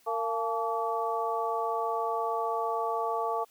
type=harmonic tone with a mistuned harmonic; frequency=228.8 Hz; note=A#3; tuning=32 cents flat; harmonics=2 / 3 / 4 / 5; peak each=-33 / -33 / -33 / -33 dBFS; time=0.06-3.45 s; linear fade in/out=20 ms; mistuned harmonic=4; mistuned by=-87 cents; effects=white hiss -63 dBFS RMS until 3.5 s + high-pass 100 Hz 12 dB/octave